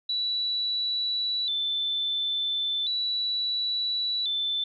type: tone with vibrato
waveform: sine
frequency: 3729 Hz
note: A#7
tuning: in tune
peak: -25 dBFS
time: 0.09-4.64 s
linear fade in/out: 5 ms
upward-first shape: square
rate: 0.36 Hz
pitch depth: 95 cents each way
effects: none